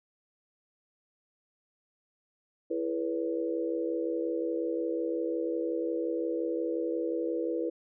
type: tone cluster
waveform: sine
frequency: 332.2 / 422.9 / 488.5 / 560 Hz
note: E4 / G#4 / B4 / C#5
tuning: +13 / +31 / -19 / +18 cents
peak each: -32 / -38 / -32 / -40 dBFS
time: 2.7-7.7 s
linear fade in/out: 10 ms
effects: none